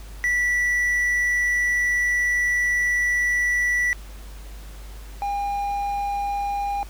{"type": "tone pair in turn", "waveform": "triangle", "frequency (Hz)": [1958, 806.8], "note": ["B6", "G5"], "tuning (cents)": [-15, 50], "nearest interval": "octave + minor third", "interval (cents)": 1535, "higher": "first", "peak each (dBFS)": [-17, -21], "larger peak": "first", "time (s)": [[0.24, 3.93], [5.22, 6.83]], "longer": "first", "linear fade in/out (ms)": 0, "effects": ["added 50 Hz sine -36 dBFS peak until 6.89 s", "pink hiss -47 dBFS RMS until 6.89 s"]}